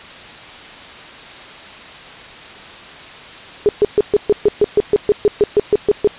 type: tone bursts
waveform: sine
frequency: 415.3 Hz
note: G#4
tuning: in tune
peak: -7 dBFS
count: 16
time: 3.66-6.074 s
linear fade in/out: 0 ms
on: 29 ms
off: 130 ms
effects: white hiss -35 dBFS RMS until 6.18 s + resampled to 8000 Hz